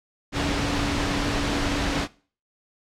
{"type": "tone in noise", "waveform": "sine", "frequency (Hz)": 284.8, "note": "C#4", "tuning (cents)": 47, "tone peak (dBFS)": -28, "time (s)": [0.32, 2.08], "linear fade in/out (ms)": 50, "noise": "pink", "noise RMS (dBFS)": -25, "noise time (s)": [0.32, 2.08], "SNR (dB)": -6, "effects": ["noise-tail reverb RT60 0.4 s tail -20 dB re dry", "low-pass 5000 Hz 12 dB/octave"]}